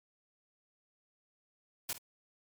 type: noise with echo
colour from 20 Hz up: white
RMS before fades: -36 dBFS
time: 1.89-1.93 s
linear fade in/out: 2 ms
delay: 51 ms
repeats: 1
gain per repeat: -13 dB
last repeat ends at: 1.981 s
effects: MP3 96 kbps